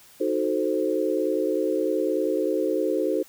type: chord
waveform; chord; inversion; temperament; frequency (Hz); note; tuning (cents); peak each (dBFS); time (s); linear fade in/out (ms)
sine; D# diminished seventh; none; equal; 311.1 / 370 / 440 / 523.3; D#4 / F#4 / A4 / C5; 0 / 0 / 0 / 0; -27; 0.2-3.23; 10
effects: white hiss -52 dBFS RMS until 3.28 s